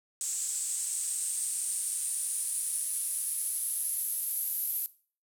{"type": "noise with band-pass filter sweep", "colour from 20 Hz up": "white", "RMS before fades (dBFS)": -33, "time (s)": [0.21, 4.86], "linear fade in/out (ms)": 0, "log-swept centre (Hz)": [7700, 12000], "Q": 6.3, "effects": ["noise-tail reverb RT60 0.4 s tail -18 dB re dry"]}